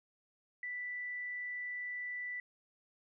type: tone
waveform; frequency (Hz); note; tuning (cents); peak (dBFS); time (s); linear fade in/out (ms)
sine; 1975.5; B6; 0; -38; 0.63-2.4; 2
effects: none